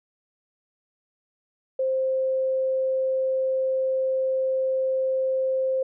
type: tone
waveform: sine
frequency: 525 Hz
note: C5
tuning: 6 cents sharp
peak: -21 dBFS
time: 1.79-5.83 s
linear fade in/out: 5 ms
effects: none